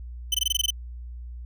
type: tone bursts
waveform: sawtooth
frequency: 3040 Hz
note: F#7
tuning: 46 cents sharp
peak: -17 dBFS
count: 9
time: 0.32-0.705 s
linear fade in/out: 5 ms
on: 25 ms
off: 20 ms
effects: added 60 Hz sine -35 dBFS peak until 1.45 s